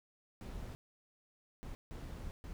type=noise bursts at uneven times; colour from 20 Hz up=brown; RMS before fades=-45 dBFS; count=4; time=0.41-0.75 / 1.63-1.75 / 1.91-2.31 / 2.44-2.53 s; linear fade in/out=0 ms; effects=none